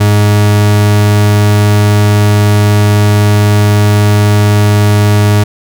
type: tone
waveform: 40% pulse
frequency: 103.83 Hz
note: G#2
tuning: in tune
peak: -4 dBFS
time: 0-5.44 s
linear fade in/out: 10 ms
effects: none